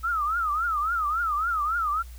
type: tone with vibrato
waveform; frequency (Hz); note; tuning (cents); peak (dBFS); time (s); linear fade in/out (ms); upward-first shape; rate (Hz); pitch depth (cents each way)
sine; 1286; E6; -43; -23; 0.03-2.03; 20; triangle; 3.6; 200
effects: added 60 Hz sine -39 dBFS peak until 2.18 s + white hiss -54 dBFS RMS until 2.18 s